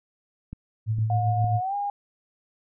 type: click train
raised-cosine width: 5 ms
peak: -23 dBFS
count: 3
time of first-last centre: 0.53-1.443 s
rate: 2.19 Hz
type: tone with tremolo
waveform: sine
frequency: 110 Hz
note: A2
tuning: in tune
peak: -19 dBFS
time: 0.86-1.61 s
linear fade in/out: 50 ms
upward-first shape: triangle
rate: 7.6 Hz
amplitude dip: 55%
type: tone with pitch glide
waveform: sine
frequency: 719 to 811.7 Hz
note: F#5 to G#5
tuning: -50 to -40 cents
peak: -25 dBFS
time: 1.1-1.9 s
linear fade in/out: 2 ms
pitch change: +210 cents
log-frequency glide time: 1.59-1.75 s
effects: none